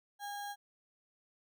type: tone with sample-and-hold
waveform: sine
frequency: 813 Hz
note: G#5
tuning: 37 cents flat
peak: -39 dBFS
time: 0.19-0.56 s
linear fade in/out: 50 ms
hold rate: 2450 Hz
effects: none